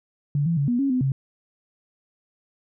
sine tone with pitch steps, 144.3 / 167.6 / 141.4 / 241.7 / 275.6 / 253.8 / 135.1 Hz, D3 / E3 / C#3 / B3 / C#4 / B3 / C#3, -30 / +29 / +35 / -37 / -10 / +47 / -44 cents, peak -19 dBFS, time 0.35-1.12 s, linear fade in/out 2 ms, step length 110 ms, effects none

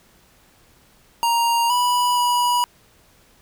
square tone with pitch steps, 935 / 981 / 974 Hz, A#5 / B5 / B5, +5 / -12 / -24 cents, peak -17 dBFS, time 1.23-2.64 s, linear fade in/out 0 ms, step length 470 ms, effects pink hiss -55 dBFS RMS until 3.41 s

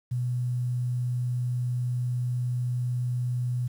sine tone, 123.47 Hz, B2, in tune, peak -25 dBFS, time 0.11-3.68 s, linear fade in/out 10 ms, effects 9-bit

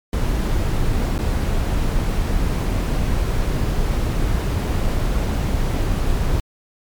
brown noise with dropouts, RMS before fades -19 dBFS, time 0.13-6.4 s, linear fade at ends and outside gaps 1 ms, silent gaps 1.18-1.189 s, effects MP3 96 kbps

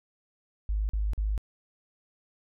sine tone bursts, 51.91 Hz, G#1, in tune, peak -25 dBFS, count 3, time 0.69-1.378 s, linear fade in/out 0 ms, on 200 ms, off 44 ms, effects none

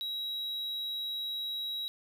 triangle tone, 3860 Hz, B7, 40 cents flat, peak -32 dBFS, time 0.01-1.88 s, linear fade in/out 0 ms, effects none

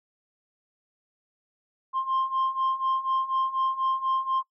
sine beating tone pair, 1053 / 1057.1 Hz, C6 / C6, +11 / +17 cents, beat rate 4.1 Hz, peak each -27 / -24 dBFS, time 1.93-4.43 s, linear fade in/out 50 ms, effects noise-tail reverb RT60 0.1 s tail -20 dB re dry + tanh soft clip ceiling -20 dBFS

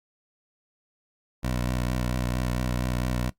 15% pulse tone with vibrato, 61.74 Hz, B1, in tune, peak -19 dBFS, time 1.43-3.3 s, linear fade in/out 10 ms, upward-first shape sine, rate 4.4 Hz, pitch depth 35 cents each way, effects noise-tail reverb RT60 0.1 s tail -18 dB re dry + Opus 48 kbps

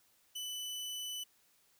sawtooth tone, 2990 Hz, F#7, 17 cents sharp, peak -36 dBFS, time 0.35-1.24 s, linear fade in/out 10 ms, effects white hiss -70 dBFS RMS until 1.79 s

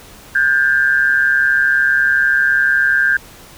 sine tone with amplitude modulation, 1594 Hz, G6, 28 cents sharp, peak -7 dBFS, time 0.35-3.17 s, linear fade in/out 5 ms, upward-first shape sine, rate 140 Hz, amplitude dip 80%, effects pink hiss -40 dBFS RMS until 3.57 s

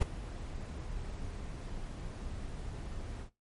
brown noise with ADSR envelope, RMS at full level -24 dBFS, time 0-3.3 s, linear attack 22 ms, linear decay 9 ms, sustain -17 dB, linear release 84 ms, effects noise-tail reverb RT60 0.2 s tail -17 dB re dry + MP3 48 kbps

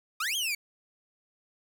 sawtooth exponential two-way sweep, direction up then down, 1174.7 to 3320 to 2232 Hz, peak -25 dBFS, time 0.2-0.55 s, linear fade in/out 5 ms, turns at 0.36 s, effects 9-bit

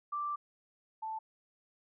sine tone pair in turn, 1174.7 / 880 Hz, D6 / A5, 0 / 0 cents, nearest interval perfect fourth, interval 500 cents, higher first, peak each -33 / -36 dBFS, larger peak first, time 0.12-0.36 / 1.02-1.19 s, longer first, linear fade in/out 10 ms, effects none

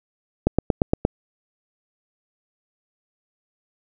click train, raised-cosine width 2 ms, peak -3 dBFS, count 6, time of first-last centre 0.47-1.051 s, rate 8.61 Hz, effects none

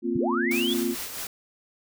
sine chord, Bb suspended second, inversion none, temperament equal, 233.1 / 261.6 / 349.2 Hz, Bb3 / C4 / F4, 0 / 0 / 0 cents, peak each -28 / -29 / -27 dBFS, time 0.02-0.96 s, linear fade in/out 50 ms
sine linear sweep, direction up, 65.41 to 3520 Hz, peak -26 dBFS, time 0.15-0.74 s, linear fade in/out 10 ms
white noise with tremolo, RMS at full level -33 dBFS, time 0.51-1.27 s, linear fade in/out 2 ms, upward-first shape sine, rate 4.6 Hz, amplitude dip 45%
effects none

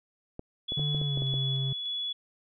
clicks, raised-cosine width 2 ms, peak -24 dBFS, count 8, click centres 0.394 / 0.721 / 0.795 / 0.947 / 1.015 / 1.174 / 1.221 / 1.34 s
sine tone with tremolo, 3400 Hz, G#7, 40 cents sharp, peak -30 dBFS, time 0.68-2.13 s, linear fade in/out 10 ms, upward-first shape square, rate 1.7 Hz, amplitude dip 25%
triangle tone with pitch glide, 146.8 to 133.84 Hz, D3 to C3, 0 to +40 cents, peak -26 dBFS, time 0.77-1.73 s, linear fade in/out 5 ms, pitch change -160 cents, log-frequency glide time 1.01-1.23 s
effects none

